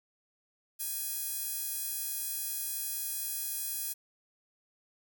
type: tone with high-pass filter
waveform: sawtooth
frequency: 830.6 Hz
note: G#5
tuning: in tune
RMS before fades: -36 dBFS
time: 0.79-3.94 s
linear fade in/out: 20 ms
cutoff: 10000 Hz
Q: 0.81
effects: none